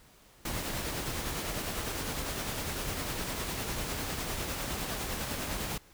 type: noise with tremolo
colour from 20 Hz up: pink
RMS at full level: -34 dBFS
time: 0.45-5.78 s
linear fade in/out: 5 ms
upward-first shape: sine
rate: 9.9 Hz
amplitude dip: 30%
effects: pink hiss -59 dBFS RMS until 5.93 s